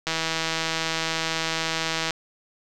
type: click train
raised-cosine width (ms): 0.2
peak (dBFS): -8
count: 331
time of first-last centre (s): 0.07-2.107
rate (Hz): 162
effects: none